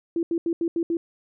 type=tone bursts at uneven times; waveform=sine; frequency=335.8 Hz; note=E4; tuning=32 cents sharp; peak=-21 dBFS; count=6; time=0.16-0.23 / 0.31-0.38 / 0.46-0.53 / 0.61-0.68 / 0.76-0.83 / 0.9-0.97 s; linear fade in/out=2 ms; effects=none